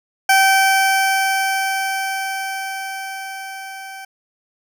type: tone with level ramp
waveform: 20% pulse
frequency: 773 Hz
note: G5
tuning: 24 cents flat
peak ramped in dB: -5 to -27 dBFS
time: 0.29-4.05 s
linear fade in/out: 5 ms
effects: none